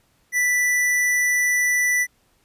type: tone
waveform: square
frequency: 1975.5 Hz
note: B6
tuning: in tune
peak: -18 dBFS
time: 0.32-2.07 s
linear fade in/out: 50 ms
effects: pink hiss -63 dBFS RMS until 2.44 s + resampled to 32000 Hz